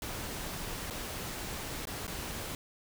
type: noise with dropouts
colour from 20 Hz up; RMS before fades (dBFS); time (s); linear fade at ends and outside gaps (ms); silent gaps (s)
pink; -39; 0.02-2.55; 1; 0.901-0.907 / 1.854-1.871 / 2.068-2.078
effects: none

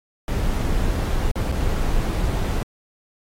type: noise with dropouts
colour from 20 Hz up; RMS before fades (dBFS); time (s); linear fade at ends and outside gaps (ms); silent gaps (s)
brown; -21; 0.28-2.63; 1; 1.314-1.356 / 1.517-1.522
effects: AAC 48 kbps

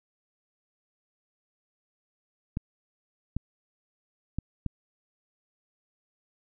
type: clicks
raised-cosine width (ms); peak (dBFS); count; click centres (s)
5; -17; 4; 2.571 / 3.366 / 4.386 / 4.663
effects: none

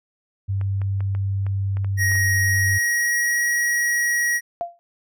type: tone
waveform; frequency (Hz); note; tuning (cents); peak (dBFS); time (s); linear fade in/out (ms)
sine; 98; G2; 0; -20; 0.48-2.79; 20
type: clicks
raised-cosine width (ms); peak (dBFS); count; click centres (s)
0.5; -24; 9; 0.613 / 0.817 / 1.006 / 1.15 / 1.466 / 1.77 / 1.846 / 2.118 / 2.154
type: tone with pitch glide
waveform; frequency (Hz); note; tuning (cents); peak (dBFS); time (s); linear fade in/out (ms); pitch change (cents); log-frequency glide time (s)
square; 1887 to 1904.5; A#6 to A#6; +21 to +37; -19; 1.97-4.41; 50; +16; 2.41-3.43
type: tone with exponential decay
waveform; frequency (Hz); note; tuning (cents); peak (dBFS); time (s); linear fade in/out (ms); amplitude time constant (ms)
sine; 690; F5; -21; -19; 4.61-4.79; 0; 37
effects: none

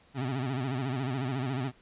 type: tone with vibrato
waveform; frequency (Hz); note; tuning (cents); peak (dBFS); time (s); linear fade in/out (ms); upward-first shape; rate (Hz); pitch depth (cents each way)
25% pulse; 130.81; C3; 0; -26; 0.14-1.72; 50; sine; 14; 120
effects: pink hiss -61 dBFS RMS until 1.81 s + resampled to 8000 Hz

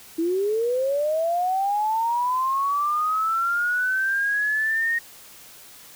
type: linear sweep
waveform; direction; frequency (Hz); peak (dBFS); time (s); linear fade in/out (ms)
sine; up; 319.9 to 1864.7; -20; 0.18-4.99; 10
effects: white hiss -46 dBFS RMS until 5.95 s

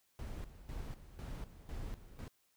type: noise with tremolo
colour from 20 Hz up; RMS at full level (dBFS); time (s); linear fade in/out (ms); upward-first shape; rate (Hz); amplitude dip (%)
brown; -43; 0.19-2.28; 0; square; 2; 75
effects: white hiss -75 dBFS RMS until 2.56 s

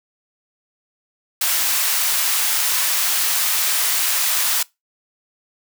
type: high-pass noise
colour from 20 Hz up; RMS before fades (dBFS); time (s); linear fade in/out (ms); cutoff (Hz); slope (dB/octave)
white; -19; 1.41-4.63; 5; 920; 12
effects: noise-tail reverb RT60 0.2 s tail -23 dB re dry

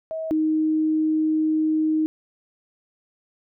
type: tone pair in turn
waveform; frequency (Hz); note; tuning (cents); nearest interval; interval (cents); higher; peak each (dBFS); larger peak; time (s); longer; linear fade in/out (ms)
sine; 641 / 312.5; E5 / D#4; -49 / +8; octave; 1243; first; -26 / -18; second; 0.11-0.31 / 0.31-2.06; second; 0
effects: none

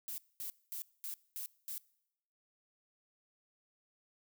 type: noise bursts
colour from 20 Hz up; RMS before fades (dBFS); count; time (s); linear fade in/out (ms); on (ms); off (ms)
violet; -42; 6; 0.08-1.78; 0; 100; 220
effects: noise-tail reverb RT60 0.8 s tail -23 dB re dry

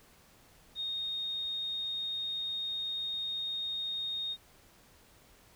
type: tone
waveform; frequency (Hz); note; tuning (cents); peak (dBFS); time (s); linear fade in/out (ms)
sine; 3706; A#7; -11; -33; 0.75-4.37; 50
effects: pink hiss -61 dBFS RMS until 5.55 s

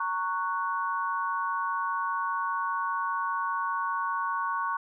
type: chord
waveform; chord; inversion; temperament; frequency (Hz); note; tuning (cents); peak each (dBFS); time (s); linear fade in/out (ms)
sine; F# major; first; just; 925 / 1110 / 1480; A#5 / C#6 / F#6; -14 / +2 / 0; -33 / -29 / -34; 0-4.77; 5
effects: none

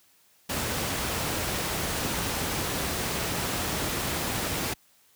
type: noise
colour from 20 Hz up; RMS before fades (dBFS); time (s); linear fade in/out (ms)
pink; -29; 0.49-4.74; 10
effects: white hiss -62 dBFS RMS until 5.15 s + high-pass 60 Hz 12 dB/octave

